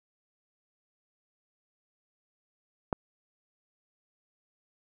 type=click; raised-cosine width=1 ms; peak=-13 dBFS; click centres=2.928 s; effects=none